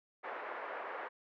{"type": "band-pass noise", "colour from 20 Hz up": "pink", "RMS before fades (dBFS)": -43, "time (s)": [0.23, 1.09], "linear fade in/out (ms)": 20, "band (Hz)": [470, 1900], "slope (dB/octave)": 24, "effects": []}